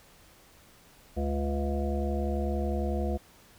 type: harmonic tone with a mistuned harmonic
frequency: 71.1 Hz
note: C#2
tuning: 45 cents sharp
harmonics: 1 / 3 / 5 / 7 / 9 / 10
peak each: -29 / -34 / -36 / -37 / -39 / -39 dBFS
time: 1.16-3.18 s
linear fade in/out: 20 ms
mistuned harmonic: 5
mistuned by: -37 cents
effects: pink hiss -57 dBFS RMS until 3.58 s